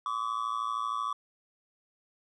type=tone with amplitude modulation; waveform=triangle; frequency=1143 Hz; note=D6; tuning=47 cents flat; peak=-24 dBFS; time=0.06-1.13 s; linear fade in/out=2 ms; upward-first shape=sine; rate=113 Hz; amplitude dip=90%; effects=resampled to 24000 Hz